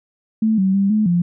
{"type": "tone with pitch steps", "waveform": "sine", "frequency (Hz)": [219.8, 190.7, 197.2, 214.2, 174.2], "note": ["A3", "G3", "G3", "A3", "F3"], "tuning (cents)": [-2, -47, 11, -46, -4], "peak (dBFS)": -13, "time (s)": [0.42, 1.22], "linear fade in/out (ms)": 5, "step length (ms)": 160, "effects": []}